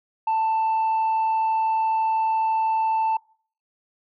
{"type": "tone", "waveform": "sine", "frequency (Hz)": 886, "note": "A5", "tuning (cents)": 12, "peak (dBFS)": -17, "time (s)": [0.27, 3.17], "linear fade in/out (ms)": 5, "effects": ["noise-tail reverb RT60 0.5 s tail -25 dB re dry", "tanh soft clip ceiling -18 dBFS"]}